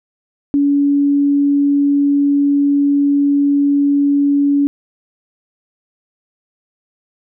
sine tone, 284 Hz, C#4, 42 cents sharp, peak -10 dBFS, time 0.54-4.67 s, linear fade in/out 0 ms, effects none

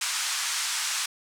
white band-pass noise, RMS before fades -29 dBFS, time 0.01-1.06 s, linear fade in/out 5 ms, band 1000 to 8600 Hz, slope 24 dB/octave, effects none

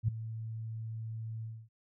sine tone with ADSR envelope, 111.8 Hz, A2, 28 cents sharp, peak -23 dBFS, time 0.03-1.69 s, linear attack 52 ms, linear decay 6 ms, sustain -14 dB, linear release 260 ms, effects none

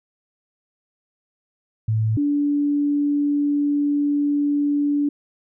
sine tone pair in turn, 110 / 289.4 Hz, A2 / D4, 0 / -25 cents, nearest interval octave + perfect fourth, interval 1675 cents, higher second, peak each -17 dBFS, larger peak neither, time 1.88-2.17 / 2.17-5.09 s, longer second, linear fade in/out 5 ms, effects none

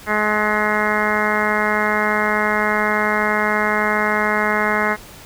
harmonic tone, 211.7 Hz, G#3, 33 cents sharp, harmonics 1 / 2 / 3 / 4 / 5 / 6 / 7 / 8 / 9 / 10, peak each -25 / -25 / -25 / -25 / -25 / -25 / -25 / -25 / -25 / -25 dBFS, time 0.06-4.97 s, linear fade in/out 50 ms, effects pink hiss -40 dBFS RMS until 5.25 s

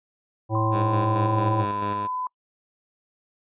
harmonic tone, 110 Hz, A2, in tune, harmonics 1 / 3 / 5 / 7 / 9, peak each -23 / -28 / -30 / -31 / -33 dBFS, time 0.49-1.66 s, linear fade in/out 50 ms
sine tone with pitch glide, 1046 to 1006.9 Hz, C6 to B5, -1 to +33 cents, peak -26 dBFS, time 0.55-2.27 s, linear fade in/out 2 ms, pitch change -66 cents, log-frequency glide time 0.71-1.51 s
10% pulse tone with tremolo, 102.3 Hz, G#2, 26 cents flat, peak -20 dBFS, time 0.71-2.08 s, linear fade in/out 50 ms, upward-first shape square, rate 4.5 Hz, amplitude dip 40%
effects noise-tail reverb RT60 0.1 s tail -26 dB re dry + resampled to 8000 Hz

